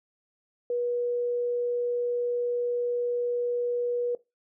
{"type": "tone", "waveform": "sine", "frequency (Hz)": 483.9, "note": "B4", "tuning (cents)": -35, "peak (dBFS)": -25, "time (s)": [0.7, 4.15], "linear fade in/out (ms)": 2, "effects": ["noise-tail reverb RT60 0.2 s tail -18 dB re dry"]}